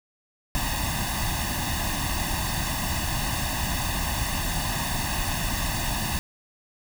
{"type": "noise with comb filter", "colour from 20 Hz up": "pink", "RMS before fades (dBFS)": -27, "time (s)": [0.55, 6.19], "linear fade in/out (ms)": 0, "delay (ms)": 1.1, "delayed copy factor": 0.9, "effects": []}